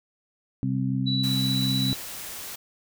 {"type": "harmonic tone", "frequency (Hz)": 65.41, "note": "C2", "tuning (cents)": 0, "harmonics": [2, 3, 4], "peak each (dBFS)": [-26, -29, -28], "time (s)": [0.63, 1.93], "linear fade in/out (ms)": 0}
{"type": "tone with tremolo", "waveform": "sine", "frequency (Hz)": 3940, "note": "B7", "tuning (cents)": -5, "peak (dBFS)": -25, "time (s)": [1.06, 1.95], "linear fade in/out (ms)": 20, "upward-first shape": "sine", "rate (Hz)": 16, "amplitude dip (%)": 25}
{"type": "noise", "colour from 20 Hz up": "white", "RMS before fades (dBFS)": -37, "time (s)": [1.23, 2.56], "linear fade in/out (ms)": 10}
{"effects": []}